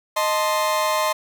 40% pulse chord, A diminished, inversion second, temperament equal, 622.3 / 880 / 1046.5 Hz, Eb5 / A5 / C6, 0 / 0 / 0 cents, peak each -22 / -26 / -21 dBFS, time 0.16-1.13 s, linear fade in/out 10 ms, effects none

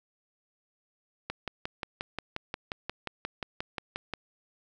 click train, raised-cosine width 0.3 ms, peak -17 dBFS, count 17, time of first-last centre 1.3-4.137 s, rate 5.64 Hz, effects none

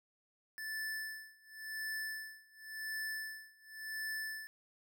square tone with tremolo, 1753 Hz, A6, 7 cents flat, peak -38 dBFS, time 0.58-4.47 s, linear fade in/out 0 ms, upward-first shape sine, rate 0.92 Hz, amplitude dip 95%, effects none

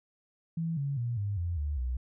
sine tone with pitch steps, 164.81 / 140.2 / 119.26 / 101.45 / 86.3 / 73.41 / 62.45 Hz, E3 / C#3 / A#2 / G#2 / F2 / D2 / B1, 0 / +20 / +40 / -40 / -20 / 0 / +20 cents, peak -29 dBFS, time 0.57-1.97 s, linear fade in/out 5 ms, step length 200 ms, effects none

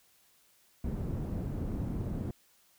white low-pass noise, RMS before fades -35 dBFS, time 0.84-2.31 s, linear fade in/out 2 ms, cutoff 180 Hz, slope 12 dB/octave, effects white hiss -66 dBFS RMS until 2.78 s

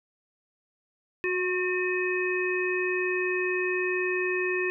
harmonic tone with a mistuned harmonic, 362.1 Hz, F#4, 37 cents flat, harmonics 1 / 3 / 5 / 7, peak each -27 / -39 / -31 / -31 dBFS, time 1.24-4.7 s, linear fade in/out 0 ms, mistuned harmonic 1, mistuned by +17 cents, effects none

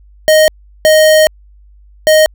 square tone bursts at uneven times, 622.3 Hz, D#5, in tune, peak -5 dBFS, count 3, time 0.28-0.48 / 0.85-1.27 / 2.07-2.26 s, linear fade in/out 0 ms, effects added 50 Hz sine -39 dBFS peak until 2.34 s

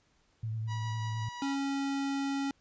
sine tone with vibrato, 110.9 Hz, A2, 14 cents sharp, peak -32 dBFS, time 0.43-1.29 s, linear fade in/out 5 ms, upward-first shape square, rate 9.8 Hz, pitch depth 21 cents each way
sawtooth tone with tremolo, 970 Hz, B5, 31 cents flat, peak -35 dBFS, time 0.67-1.57 s, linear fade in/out 50 ms, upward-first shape triangle, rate 5.8 Hz, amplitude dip 30%
square tone, 276.2 Hz, C#4, 6 cents flat, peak -31 dBFS, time 1.42-2.51 s, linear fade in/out 2 ms
effects pink hiss -70 dBFS RMS until 2.6 s + resampled to 16000 Hz

